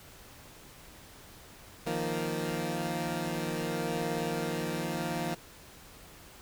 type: chord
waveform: 15% pulse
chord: Eb suspended second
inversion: none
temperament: equal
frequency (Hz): 155.56 / 174.61 / 233.1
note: Eb3 / F3 / Bb3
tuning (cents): 0 / 0 / 0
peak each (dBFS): -29 / -29 / -30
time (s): 1.86-5.35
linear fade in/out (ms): 10
effects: pink hiss -52 dBFS RMS until 6.41 s